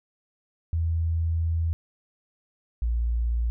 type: tone pair in turn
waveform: sine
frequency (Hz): 82.41 / 58.27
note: E2 / A#1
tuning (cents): 0 / 0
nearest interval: tritone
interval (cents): 600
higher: first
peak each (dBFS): -22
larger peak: neither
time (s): 0.73-1.73 / 2.82-3.5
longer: first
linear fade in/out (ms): 0
effects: none